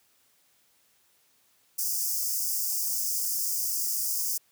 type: high-pass noise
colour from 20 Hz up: white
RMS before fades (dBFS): -29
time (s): 1.78-4.38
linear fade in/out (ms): 10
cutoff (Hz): 4900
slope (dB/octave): 96
effects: white hiss -66 dBFS RMS until 4.51 s + high-pass 60 Hz 12 dB/octave